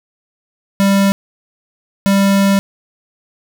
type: tone pair in turn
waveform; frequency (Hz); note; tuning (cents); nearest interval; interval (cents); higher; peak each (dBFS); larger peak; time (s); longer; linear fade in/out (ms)
square; 197.2 / 197.2; G3 / G3; +11 / +11; unison; 0; neither; -10; neither; 0.8-1.12 / 2.06-2.59; second; 0
effects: none